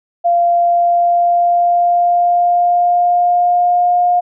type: tone with pitch glide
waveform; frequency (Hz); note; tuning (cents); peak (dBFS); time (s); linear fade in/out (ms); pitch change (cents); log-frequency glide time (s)
sine; 692 to 710.6; F5 to F5; -16 to +30; -9; 0.24-4.21; 20; +46; 0.4-3.99
effects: none